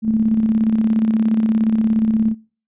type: tone with tremolo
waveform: sine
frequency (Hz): 220.8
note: A3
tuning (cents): +6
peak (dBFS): -12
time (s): 0.02-2.35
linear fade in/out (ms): 50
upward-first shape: square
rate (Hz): 17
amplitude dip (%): 45
effects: noise-tail reverb RT60 0.4 s tail -25 dB re dry + resampled to 8000 Hz